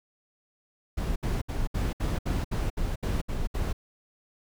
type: noise bursts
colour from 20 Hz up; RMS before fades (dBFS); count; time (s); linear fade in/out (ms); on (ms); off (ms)
brown; -28; 11; 0.97-3.73; 10; 190; 67
effects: none